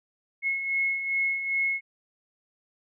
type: beating tone pair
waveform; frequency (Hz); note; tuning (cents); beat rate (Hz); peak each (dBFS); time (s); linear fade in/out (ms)
sine; 2174 / 2176.5; C#7 / C#7; -34 / -32; 2.5; -33 / -25; 0.42-1.81; 50
effects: none